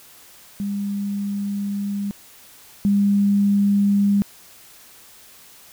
sine tone pair in turn, 201.4 / 201.4 Hz, G3 / G3, +47 / +47 cents, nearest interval unison, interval 0 cents, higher neither, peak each -22 / -14 dBFS, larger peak second, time 0.6-2.11 / 2.85-4.22 s, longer first, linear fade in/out 0 ms, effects white hiss -47 dBFS RMS until 5.72 s

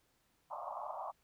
pink band-pass noise, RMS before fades -43 dBFS, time 0.5-1.12 s, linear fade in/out 20 ms, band 590 to 1200 Hz, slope 96 dB/octave, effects pink hiss -75 dBFS RMS until 1.23 s

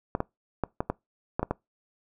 clicks, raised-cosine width 1 ms, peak -12 dBFS, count 8, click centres 0.151 / 0.204 / 0.637 / 0.805 / 0.9 / 1.395 / 1.43 / 1.51 s, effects noise-tail reverb RT60 0.2 s tail -24 dB re dry

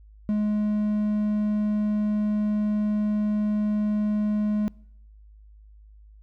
triangle tone, 210.4 Hz, G#3, 23 cents sharp, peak -19 dBFS, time 0.29-4.68 s, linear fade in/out 0 ms, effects noise-tail reverb RT60 0.8 s tail -26 dB re dry + added 52 Hz sine -47 dBFS peak until 6.22 s

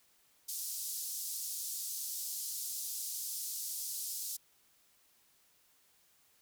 white band-pass noise, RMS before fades -40 dBFS, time 0.48-4.37 s, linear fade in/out 10 ms, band 4700 to 15000 Hz, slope 24 dB/octave, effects white hiss -69 dBFS RMS until 6.41 s

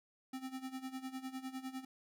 square tone with tremolo, 261.6 Hz, C4, in tune, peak -40 dBFS, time 0.33-1.85 s, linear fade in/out 5 ms, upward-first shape sine, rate 9.9 Hz, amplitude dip 80%, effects none

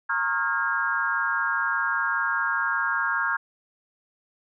sine tone cluster, 926 / 1088 / 1278 / 1403 / 1627 Hz, A#5 / C#6 / D#6 / F6 / G#6, -12 / -33 / +46 / +8 / -36 cents, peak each -32 / -30 / -35 / -27 / -26 dBFS, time 0.09-3.37 s, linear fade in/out 10 ms, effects none

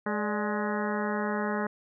harmonic tone with a mistuned harmonic, 209.9 Hz, G#3, 19 cents sharp, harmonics 1 / 2 / 3 / 4 / 5 / 6 / 7 / 8 / 9, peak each -31 / -34 / -36 / -37 / -38 / -39 / -39 / -40 / -41 dBFS, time 0.06-1.67 s, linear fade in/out 5 ms, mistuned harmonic 3, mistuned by -97 cents, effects none

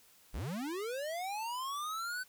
square linear sweep, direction up, 32.94 to 1527 Hz, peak -37 dBFS, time 0.33-2.24 s, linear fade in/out 20 ms, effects white hiss -63 dBFS RMS until 2.28 s

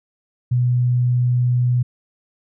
sine tone, 123.47 Hz, B2, in tune, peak -14 dBFS, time 0.51-1.83 s, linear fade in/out 10 ms, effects none

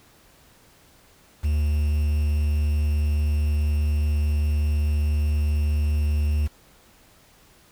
triangle tone with quantisation, 74.6 Hz, D2, 28 cents sharp, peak -17 dBFS, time 1.43-6.48 s, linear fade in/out 20 ms, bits 7, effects pink hiss -55 dBFS RMS until 7.71 s

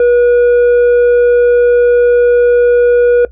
sine tone with tanh clipping, 483.7 Hz, B4, 36 cents flat, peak -6 dBFS, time 0-3.25 s, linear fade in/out 2 ms, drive 5 dB, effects noise-tail reverb RT60 0.1 s tail -18 dB re dry + added 60 Hz sine -33 dBFS peak until 3.31 s

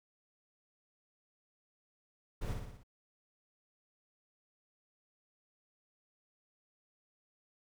brown noise with echo, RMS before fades -38 dBFS, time 2.41-2.54 s, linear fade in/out 10 ms, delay 59 ms, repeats 5, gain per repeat -4 dB, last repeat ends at 2.835 s, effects none

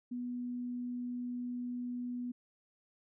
sine tone, 245.3 Hz, B3, 12 cents flat, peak -36 dBFS, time 0.11-2.32 s, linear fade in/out 10 ms, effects none

